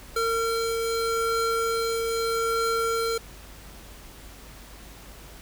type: tone pair together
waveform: square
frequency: 456.6 / 1369 Hz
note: A#4 / F6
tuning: -36 / -35 cents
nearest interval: octave + perfect fifth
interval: 1901 cents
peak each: -26 / -29 dBFS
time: 0.16-3.18 s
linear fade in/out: 5 ms
effects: added 50 Hz sine -46 dBFS peak until 5.41 s + pink hiss -47 dBFS RMS until 5.41 s